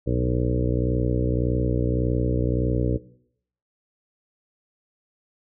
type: harmonic tone with a mistuned harmonic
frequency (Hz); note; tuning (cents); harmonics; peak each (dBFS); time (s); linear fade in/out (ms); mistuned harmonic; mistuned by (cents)
61.74; B1; 0; 1 / 2 / 3 / 4 / 5 / 6 / 7 / 8 / 9; -26 / -25 / -31 / -32 / -29 / -35 / -31 / -31 / -35; 0.06-2.98; 20; 1; +79
effects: noise-tail reverb RT60 0.7 s tail -19 dB re dry